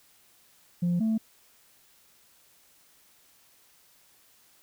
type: tone pair in turn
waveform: sine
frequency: 174.7 / 221.4 Hz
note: F3 / A3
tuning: +1 / +11 cents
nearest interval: major third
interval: 410 cents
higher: second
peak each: -21 dBFS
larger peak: neither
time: 0.82-1 / 1-1.18 s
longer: neither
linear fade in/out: 10 ms
effects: tanh soft clip ceiling -21 dBFS + white hiss -61 dBFS RMS until 4.62 s